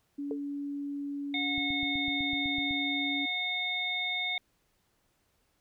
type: tone with pitch glide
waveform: sine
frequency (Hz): 284.7 to 282.4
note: C#4 to C#4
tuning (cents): +46 to +32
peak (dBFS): -33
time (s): 0.18-3.26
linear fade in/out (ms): 10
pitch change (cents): -14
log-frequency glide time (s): 0.62-2.19
type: tone with exponential decay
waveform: sine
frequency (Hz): 439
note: A4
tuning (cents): -4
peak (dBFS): -28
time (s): 0.31-0.42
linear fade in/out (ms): 1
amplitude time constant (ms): 22
type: harmonic tone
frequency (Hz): 728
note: F#5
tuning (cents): -28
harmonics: 1 / 3 / 5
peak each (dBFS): -41 / -32 / -33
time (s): 1.34-4.38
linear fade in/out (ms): 2
type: click train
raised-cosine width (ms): 5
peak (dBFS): -31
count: 10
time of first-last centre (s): 1.58-2.709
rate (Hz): 7.97
effects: pink hiss -73 dBFS RMS until 5.6 s